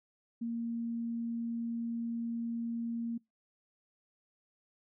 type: tone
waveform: sine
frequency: 232.4 Hz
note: A#3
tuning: 5 cents flat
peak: -33 dBFS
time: 0.41-3.18 s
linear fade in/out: 10 ms
effects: noise-tail reverb RT60 0.2 s tail -25 dB re dry